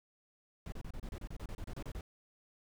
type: noise bursts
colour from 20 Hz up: brown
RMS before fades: -42 dBFS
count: 15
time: 0.66-2.01 s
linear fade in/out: 2 ms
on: 62 ms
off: 30 ms
effects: none